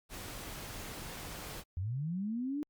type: noise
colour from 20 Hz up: pink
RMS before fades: -44 dBFS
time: 0.09-1.64 s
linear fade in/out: 50 ms
type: linear sweep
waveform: sine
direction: up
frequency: 82.9 to 302.4 Hz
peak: -33 dBFS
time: 1.77-2.63 s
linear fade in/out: 0 ms
effects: Opus 48 kbps